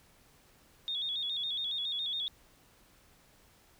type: tone with vibrato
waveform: sine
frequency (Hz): 3520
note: A7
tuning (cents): 0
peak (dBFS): -32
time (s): 0.88-2.28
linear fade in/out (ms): 0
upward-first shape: square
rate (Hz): 7.2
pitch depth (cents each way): 72
effects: pink hiss -63 dBFS RMS until 3.79 s